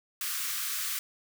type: high-pass noise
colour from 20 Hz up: white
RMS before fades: -33 dBFS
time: 0.21-0.99 s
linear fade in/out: 2 ms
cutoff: 1100 Hz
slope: 96 dB/octave
effects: none